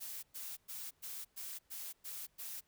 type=noise bursts; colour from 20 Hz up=blue; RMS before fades=-45 dBFS; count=8; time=0-2.61 s; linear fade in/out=20 ms; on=230 ms; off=110 ms; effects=pink hiss -75 dBFS RMS until 2.67 s